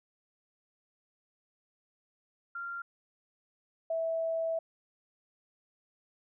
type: tone pair in turn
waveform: sine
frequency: 1387 / 654.6 Hz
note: F6 / E5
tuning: -12 / -12 cents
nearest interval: octave + minor second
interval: 1300 cents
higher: first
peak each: -36 / -29 dBFS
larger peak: second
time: 2.55-2.82 / 3.9-4.59 s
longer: second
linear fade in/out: 5 ms
effects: none